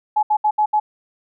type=tone bursts at uneven times; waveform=sine; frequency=849 Hz; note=G#5; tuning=38 cents sharp; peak=-13 dBFS; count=5; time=0.16-0.23 / 0.3-0.37 / 0.44-0.51 / 0.58-0.66 / 0.73-0.8 s; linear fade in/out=10 ms; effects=none